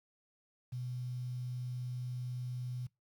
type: tone with quantisation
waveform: sine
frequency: 124.7 Hz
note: B2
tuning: 17 cents sharp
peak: -37 dBFS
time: 0.72-2.87 s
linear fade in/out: 10 ms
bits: 10
effects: noise-tail reverb RT60 0.2 s tail -22 dB re dry